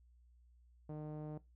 sawtooth tone with low-pass filter, 152.1 Hz, D#3, 39 cents flat, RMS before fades -45 dBFS, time 0.89-1.38 s, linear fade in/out 5 ms, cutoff 630 Hz, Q 1.2, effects noise-tail reverb RT60 0.2 s tail -18 dB re dry + added 60 Hz sine -63 dBFS peak until 1.55 s

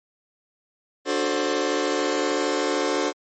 sawtooth chord, D dominant seventh, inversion none, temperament just, 293.7 / 367.1 / 440.5 / 528.6 Hz, D4 / F#4 / A4 / C5, 0 / -14 / +2 / +18 cents, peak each -23 dBFS, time 1.05-3.13 s, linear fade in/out 50 ms, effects MP3 32 kbps

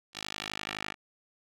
10% pulse tone with band-pass filter sweep, 51.8 Hz, G#1, 4 cents flat, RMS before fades -39 dBFS, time 0.13-0.95 s, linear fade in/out 50 ms, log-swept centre 4000 to 2200 Hz, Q 1.3, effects none

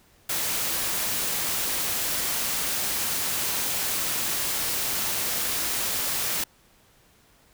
white noise, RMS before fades -27 dBFS, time 0.29-6.44 s, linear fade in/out 5 ms, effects pink hiss -59 dBFS RMS until 7.53 s

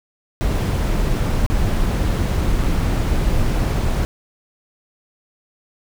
brown noise with dropouts, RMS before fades -18 dBFS, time 0.41-4.05 s, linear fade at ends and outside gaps 0 ms, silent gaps 1.464-1.5 / 2.638-2.644 s, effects none

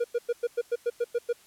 triangle tone bursts, 476.5 Hz, A#4, 38 cents sharp, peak -21 dBFS, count 10, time 0-1.33 s, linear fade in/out 10 ms, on 43 ms, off 100 ms, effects white hiss -57 dBFS RMS until 1.46 s + low-pass 12000 Hz 12 dB/octave

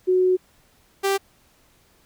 sine / sawtooth tone pair in turn, 368.4 / 392.3 Hz, F#4 / G4, -7 / +1 cents, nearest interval minor second, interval 108 cents, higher second, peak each -15 dBFS, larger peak neither, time 0.07-0.37 / 1.03-1.18 s, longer first, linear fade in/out 20 ms, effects pink hiss -59 dBFS RMS until 2.05 s

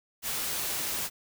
white noise, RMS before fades -32 dBFS, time 0.22-1.1 s, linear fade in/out 50 ms, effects none

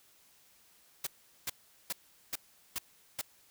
white noise bursts, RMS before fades -35 dBFS, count 6, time 1.04-3.214 s, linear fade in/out 5 ms, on 29 ms, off 400 ms, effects white hiss -64 dBFS RMS until 3.5 s

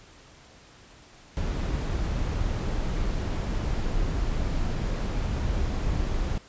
brown noise, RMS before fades -27 dBFS, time 1.37-6.38 s, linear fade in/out 0 ms, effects pink hiss -52 dBFS RMS until 6.48 s + resampled to 16000 Hz

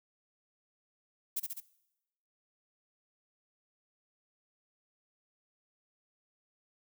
violet noise with echo, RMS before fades -33 dBFS, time 1.36-1.4 s, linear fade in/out 10 ms, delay 68 ms, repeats 3, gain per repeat -3 dB, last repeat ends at 1.604 s, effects noise-tail reverb RT60 0.9 s tail -20 dB re dry

